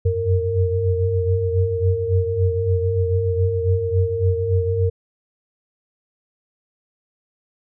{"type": "tone cluster", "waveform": "sine", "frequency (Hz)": [90.2, 93.5, 97.3, 460.2], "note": ["F#2", "F#2", "G2", "A#4"], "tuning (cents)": [-44, 19, -12, -22], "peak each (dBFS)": [-23, -23, -22, -21], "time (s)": [0.05, 4.9], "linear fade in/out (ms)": 10, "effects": []}